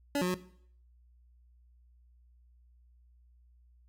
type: tone with pitch steps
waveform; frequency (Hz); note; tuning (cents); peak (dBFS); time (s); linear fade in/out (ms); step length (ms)
25% pulse; 285.7 / 180.2 / 182.3; D4 / F#3 / F#3; -48 / -45 / -25; -24; 0.15-0.342; 2; 64
effects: noise-tail reverb RT60 0.6 s tail -17 dB re dry + added 60 Hz sine -59 dBFS peak until 3.88 s